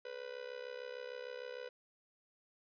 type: tone with amplitude modulation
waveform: 45% pulse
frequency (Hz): 496.2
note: B4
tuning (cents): +8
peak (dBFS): -40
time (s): 0.05-1.69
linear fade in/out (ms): 5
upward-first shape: sine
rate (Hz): 66.6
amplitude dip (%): 85
effects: resampled to 11025 Hz